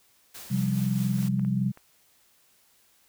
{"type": "noise with tremolo", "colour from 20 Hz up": "white", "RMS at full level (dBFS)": -42, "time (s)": [0.34, 1.29], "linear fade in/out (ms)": 10, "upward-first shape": "sine", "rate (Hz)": 4.8, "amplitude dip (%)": 35}
{"type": "chord", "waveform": "sine", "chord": "C suspended fourth", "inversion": "none", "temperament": "equal", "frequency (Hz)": [130.81, 174.61, 196], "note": ["C3", "F3", "G3"], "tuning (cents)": [0, 0, 0], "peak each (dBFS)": [-27, -30, -26], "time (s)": [0.5, 1.72], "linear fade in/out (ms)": 20}
{"type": "clicks", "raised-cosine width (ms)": 0.5, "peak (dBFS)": -33, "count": 5, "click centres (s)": [1.187, 1.228, 1.395, 1.449, 1.774]}
{"effects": ["white hiss -63 dBFS RMS until 3.08 s"]}